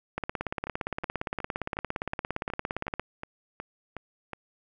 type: two click trains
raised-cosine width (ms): 0.5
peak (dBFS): -15 / -21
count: 50 / 11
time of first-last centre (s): 0.18-2.996 / 0.67-4.333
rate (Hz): 17.4 / 2.73
effects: none